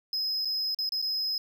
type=tone with dropouts; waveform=triangle; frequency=5090 Hz; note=D#8; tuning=39 cents sharp; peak=-26 dBFS; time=0.13-1.38 s; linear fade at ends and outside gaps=2 ms; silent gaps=0.449-0.454 / 0.747-0.787 / 0.892-0.921 / 1.017-1.024 s; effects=none